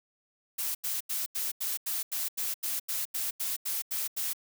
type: noise bursts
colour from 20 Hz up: blue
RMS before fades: -32 dBFS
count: 15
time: 0.58-4.334 s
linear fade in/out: 10 ms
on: 170 ms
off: 86 ms
effects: none